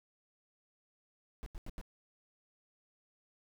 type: noise bursts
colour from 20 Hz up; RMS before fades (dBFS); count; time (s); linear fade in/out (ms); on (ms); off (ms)
brown; -42; 4; 1.43-1.813; 0; 32; 85
effects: none